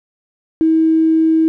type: tone with tanh clipping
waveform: triangle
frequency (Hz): 321.1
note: E4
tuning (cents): -45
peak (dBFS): -9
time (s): 0.61-1.48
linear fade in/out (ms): 0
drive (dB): 3
effects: none